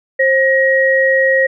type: tone pair together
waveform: sine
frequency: 531 / 1892.3 Hz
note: C5 / A#6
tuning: +25 / +25 cents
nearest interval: octave + minor seventh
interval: 2200 cents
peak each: -12 dBFS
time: 0.19-1.47 s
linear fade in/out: 10 ms
effects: none